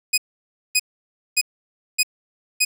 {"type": "tone bursts", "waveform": "15% pulse", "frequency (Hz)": 2500, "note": "D#7", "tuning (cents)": 8, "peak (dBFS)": -8, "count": 5, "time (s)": [0.13, 2.65], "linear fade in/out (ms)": 10, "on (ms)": 48, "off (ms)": 570, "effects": []}